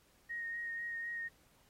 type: tone with vibrato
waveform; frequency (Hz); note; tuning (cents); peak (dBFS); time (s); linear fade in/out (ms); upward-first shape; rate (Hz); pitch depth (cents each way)
sine; 1864.7; A#6; 0; -38; 0.29-1.29; 20; sine; 4; 18
effects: pink hiss -69 dBFS RMS until 1.69 s + AAC 48 kbps